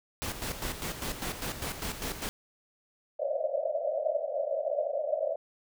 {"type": "noise with tremolo", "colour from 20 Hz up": "pink", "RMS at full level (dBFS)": -34, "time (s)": [0.22, 2.29], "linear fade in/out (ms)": 0, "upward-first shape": "square", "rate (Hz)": 5, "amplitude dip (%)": 60}
{"type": "band-pass noise", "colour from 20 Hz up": "pink", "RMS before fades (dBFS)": -31, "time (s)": [3.19, 5.36], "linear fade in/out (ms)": 5, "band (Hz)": [550, 650], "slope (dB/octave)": 96}
{"effects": []}